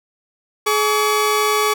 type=tone pair together; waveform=sawtooth; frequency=423.2 / 1138 Hz; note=G#4 / C#6; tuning=+33 / +45 cents; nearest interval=octave + perfect fourth; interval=1712 cents; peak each=-14 dBFS; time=0.66-1.74 s; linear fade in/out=10 ms; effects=none